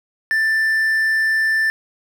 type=tone; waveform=triangle; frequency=1772 Hz; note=A6; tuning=12 cents sharp; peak=-13 dBFS; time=0.31-1.7 s; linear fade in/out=0 ms; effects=8-bit